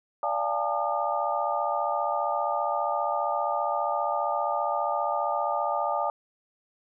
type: tone cluster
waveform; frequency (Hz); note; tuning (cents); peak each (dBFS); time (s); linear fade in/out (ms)
sine; 583 / 691 / 820 / 895 / 1213; D5 / F5 / G#5 / A5 / D#6; -13 / -19 / -22 / +29 / -44; -31; 0.23-6.1; 2
effects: none